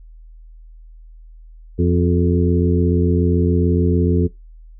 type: harmonic tone with a mistuned harmonic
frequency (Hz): 86.9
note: F2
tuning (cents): -8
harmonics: 1 / 2 / 3 / 4 / 5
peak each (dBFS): -16 / -19 / -21 / -22 / -23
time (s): 1.78-4.28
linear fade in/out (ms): 20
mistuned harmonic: 4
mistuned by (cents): +47
effects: noise-tail reverb RT60 0.2 s tail -23 dB re dry + added 40 Hz sine -38 dBFS peak until 4.79 s

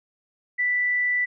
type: tone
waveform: sine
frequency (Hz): 1975.5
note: B6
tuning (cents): 0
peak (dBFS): -20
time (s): 0.58-1.26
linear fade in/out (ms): 20
effects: none

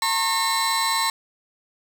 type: tone cluster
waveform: 30% pulse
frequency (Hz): 909 / 1085 / 4020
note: A#5 / C#6 / B7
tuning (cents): -44 / -37 / +30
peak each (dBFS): -22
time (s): 0.02-1.1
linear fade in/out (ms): 2
effects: none

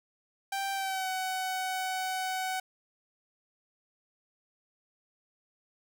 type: tone with pitch glide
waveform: sawtooth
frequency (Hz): 784 to 749.9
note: G5 to F#5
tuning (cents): 0 to +23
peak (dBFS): -27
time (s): 0.52-2.6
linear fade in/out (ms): 5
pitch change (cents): -77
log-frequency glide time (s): 0.73-1.09
effects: none

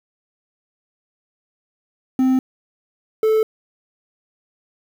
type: tone pair in turn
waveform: triangle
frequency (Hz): 260 / 437.3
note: C4 / A4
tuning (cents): -11 / -11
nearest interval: major sixth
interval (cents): 900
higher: second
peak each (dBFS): -11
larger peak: neither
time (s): 2.19-2.39 / 3.23-3.43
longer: neither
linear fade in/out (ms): 2
effects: 7-bit

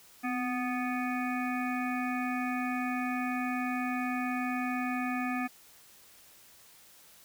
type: harmonic tone with a mistuned harmonic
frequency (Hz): 247.1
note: B3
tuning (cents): +1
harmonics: 1 / 3 / 5 / 7 / 9 / 10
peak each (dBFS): -32 / -37 / -39 / -40 / -42 / -42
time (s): 0.23-5.48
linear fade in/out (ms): 20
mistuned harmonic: 1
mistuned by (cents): +47
effects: white hiss -57 dBFS RMS until 7.24 s

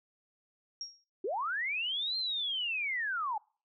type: tone with exponential decay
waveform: sine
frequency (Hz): 5588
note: F8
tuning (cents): 0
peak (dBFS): -34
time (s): 0.81-1.04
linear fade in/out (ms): 1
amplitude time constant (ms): 48
type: linear two-way sweep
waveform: sine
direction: up then down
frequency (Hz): 333.6 to 4202 to 805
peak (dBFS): -31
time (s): 1.24-3.38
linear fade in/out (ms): 5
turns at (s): 2.17
effects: noise-tail reverb RT60 0.4 s tail -26 dB re dry

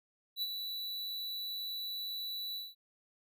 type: tone with ADSR envelope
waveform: square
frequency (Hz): 3951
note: B7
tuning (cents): 0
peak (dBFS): -32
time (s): 0.36-2.75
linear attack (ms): 62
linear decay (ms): 39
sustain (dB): -6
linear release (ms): 190
effects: none

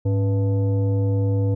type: tone with frequency modulation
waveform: sine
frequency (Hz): 103.83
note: G#2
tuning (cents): 0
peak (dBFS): -17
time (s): 0.05-1.55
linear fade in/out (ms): 10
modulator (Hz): 385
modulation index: 0.57
effects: none

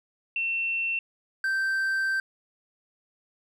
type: tone pair in turn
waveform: sine / triangle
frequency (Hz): 2700 / 1561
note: E7 / G6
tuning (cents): +41 / -8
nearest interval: major sixth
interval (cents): 949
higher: first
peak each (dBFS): -25 / -22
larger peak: second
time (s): 0.36-0.99 / 1.44-2.2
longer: second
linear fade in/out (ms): 2
effects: none

